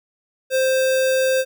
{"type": "tone with sample-and-hold", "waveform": "sine", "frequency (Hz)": 523.3, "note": "C5", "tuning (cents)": 0, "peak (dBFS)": -15, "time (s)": [0.5, 1.45], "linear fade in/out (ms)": 50, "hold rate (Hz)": 2100, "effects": []}